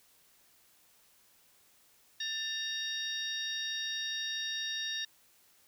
harmonic tone with a mistuned harmonic, 932.3 Hz, A#5, in tune, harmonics 2 / 3 / 4 / 5 / 6, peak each -40 / -45 / -36 / -47 / -42 dBFS, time 2.2-5.05 s, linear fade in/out 5 ms, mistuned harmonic 2, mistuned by -81 cents, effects white hiss -65 dBFS RMS until 5.67 s

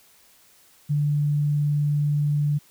sine tone, 146.83 Hz, D3, in tune, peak -19 dBFS, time 0.89-2.59 s, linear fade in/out 20 ms, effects white hiss -56 dBFS RMS until 2.7 s

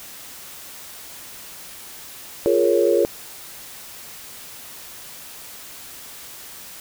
sine chord, Bb minor seventh, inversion second, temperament equal, 349.2 / 415.3 / 466.2 / 554.4 Hz, F4 / Ab4 / Bb4 / Db5, 0 / 0 / 0 / 0 cents, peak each -20 dBFS, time 2.46-3.05 s, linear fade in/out 0 ms, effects white hiss -39 dBFS RMS until 6.8 s

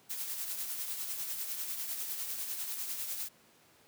blue noise with tremolo, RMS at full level -36 dBFS, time 0.09-3.29 s, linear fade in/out 20 ms, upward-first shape triangle, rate 10 Hz, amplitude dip 50%, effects pink hiss -63 dBFS RMS until 3.87 s + high-pass 150 Hz 12 dB/octave

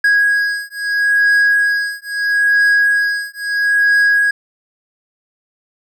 triangle beating tone pair, 1651 / 1651.76 Hz, G#6 / G#6, -11 / -10 cents, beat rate 0.76 Hz, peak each -13 dBFS, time 0.04-4.31 s, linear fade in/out 5 ms, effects none

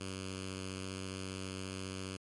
5% pulse tone with notch filter, 94.8 Hz, F#2, 43 cents sharp, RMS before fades -42 dBFS, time 0-2.17 s, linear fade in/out 10 ms, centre 790 Hz, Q 0.52, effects MP3 48 kbps

